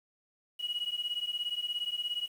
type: beating tone pair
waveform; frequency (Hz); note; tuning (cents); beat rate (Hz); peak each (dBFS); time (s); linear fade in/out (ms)
sine; 2900 / 2917; F#7 / F#7; -35 / -25; 17; -34 / -34; 0.59-2.28; 20
effects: tanh soft clip ceiling -26 dBFS + 9-bit